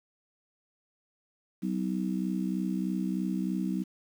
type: harmonic tone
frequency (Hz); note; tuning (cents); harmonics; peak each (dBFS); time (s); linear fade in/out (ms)
63.2; B1; +41; 3 / 4 / 5; -30 / -34 / -35; 1.62-3.84; 20
effects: 9-bit